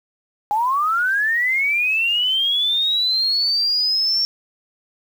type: linear sweep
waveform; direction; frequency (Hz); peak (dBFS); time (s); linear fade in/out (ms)
sine; up; 810 to 5490; -16; 0.51-4.25; 0
effects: 7-bit